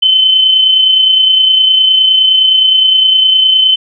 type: tone with amplitude modulation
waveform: sine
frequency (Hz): 3059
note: G7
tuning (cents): -43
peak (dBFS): -3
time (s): 0.02-3.76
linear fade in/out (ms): 10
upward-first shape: sine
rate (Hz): 29.7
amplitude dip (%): 40
effects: none